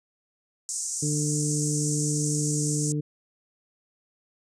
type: band-pass noise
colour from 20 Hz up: pink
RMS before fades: -31 dBFS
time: 0.69-2.92 s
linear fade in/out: 0 ms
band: 6100 to 9100 Hz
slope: 48 dB/octave
type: harmonic tone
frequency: 149 Hz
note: D3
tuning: 25 cents sharp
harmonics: 1 / 2 / 3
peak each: -26 / -30 / -36 dBFS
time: 1.02-3.01 s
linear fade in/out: 10 ms
effects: resampled to 22050 Hz